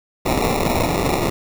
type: noise with sample-and-hold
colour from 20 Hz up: blue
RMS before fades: -19 dBFS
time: 0.25-1.3 s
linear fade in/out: 10 ms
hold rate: 1575 Hz
effects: none

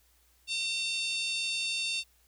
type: harmonic tone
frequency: 906 Hz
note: A#5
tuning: 50 cents flat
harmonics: 3 / 4 / 5 / 6 / 7 / 8 / 9 / 10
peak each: -33 / -35 / -37 / -44 / -48 / -46 / -52 / -43 dBFS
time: 0.47-2.04 s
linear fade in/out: 50 ms
effects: added 60 Hz sine -67 dBFS peak until 2.27 s + white hiss -67 dBFS RMS until 2.27 s

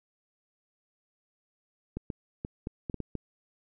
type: clicks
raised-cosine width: 3 ms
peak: -21 dBFS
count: 8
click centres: 1.97 / 2.102 / 2.449 / 2.671 / 2.898 / 2.943 / 3.003 / 3.153 s
effects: none

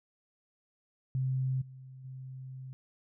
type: tone with level steps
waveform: sine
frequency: 130.81 Hz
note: C3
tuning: in tune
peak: -28 / -46 / -41 dBFS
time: 1.15-2.73 s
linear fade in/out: 0 ms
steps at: 1.61 / 2.04 s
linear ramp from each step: 10 ms
effects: none

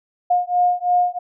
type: beating tone pair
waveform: sine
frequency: 713 / 716 Hz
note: F5 / F5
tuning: +36 / +43 cents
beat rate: 3 Hz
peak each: -18 dBFS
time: 0.3-1.19 s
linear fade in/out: 10 ms
effects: none

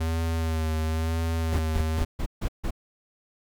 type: tone with vibrato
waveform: square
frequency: 80.6 Hz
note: E2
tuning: 38 cents flat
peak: -25 dBFS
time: 0-2.05 s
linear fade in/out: 10 ms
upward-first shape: sine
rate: 0.99 Hz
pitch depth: 34 cents each way
type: noise bursts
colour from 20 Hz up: brown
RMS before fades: -27 dBFS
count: 6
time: 1.52-2.708 s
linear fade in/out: 10 ms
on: 73 ms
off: 150 ms
effects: none

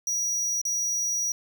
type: tone with dropouts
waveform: square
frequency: 5790 Hz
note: F#8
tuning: 38 cents flat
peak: -25 dBFS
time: 0.07-1.32 s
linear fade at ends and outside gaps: 2 ms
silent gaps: 0.615-0.652 s
effects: 11-bit

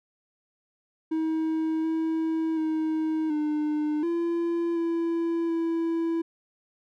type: tone with pitch steps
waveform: triangle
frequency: 318.7 / 322.1 / 315.4 / 301.5 / 339.2 / 334.7 / 331.3 Hz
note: D#4 / E4 / D#4 / D4 / E4 / E4 / E4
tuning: +42 / -40 / +24 / +46 / +50 / +26 / +9 cents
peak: -22 dBFS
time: 1.11-6.22 s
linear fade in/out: 10 ms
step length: 730 ms
effects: none

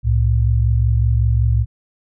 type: tone pair together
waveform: sine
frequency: 66.4 / 111.74 Hz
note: C2 / A2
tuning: +26 / +27 cents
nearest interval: major sixth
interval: 901 cents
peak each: -15 dBFS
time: 0.03-1.66 s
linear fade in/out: 50 ms
effects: none

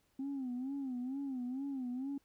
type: tone with vibrato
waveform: sine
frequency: 262.2 Hz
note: C4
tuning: 4 cents sharp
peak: -35 dBFS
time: 0.19-2.18 s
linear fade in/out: 5 ms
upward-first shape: sine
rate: 2.2 Hz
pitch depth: 120 cents each way
effects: tanh soft clip ceiling -34 dBFS + pink hiss -75 dBFS RMS until 2.24 s

